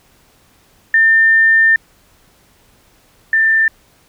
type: tone pair in turn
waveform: sine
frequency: 1800 / 1785.5 Hz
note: A6 / A6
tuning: +39 / +25 cents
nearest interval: unison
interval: 14 cents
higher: first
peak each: -7 / -9 dBFS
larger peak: first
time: 0.94-1.76 / 3.33-3.68 s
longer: first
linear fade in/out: 2 ms
effects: pink hiss -52 dBFS RMS until 4.08 s